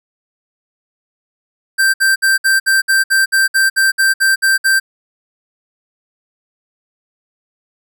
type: tone bursts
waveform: square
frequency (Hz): 1568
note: G6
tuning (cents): 0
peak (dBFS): -10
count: 14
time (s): 1.78-4.8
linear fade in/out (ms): 20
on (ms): 160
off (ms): 60
effects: none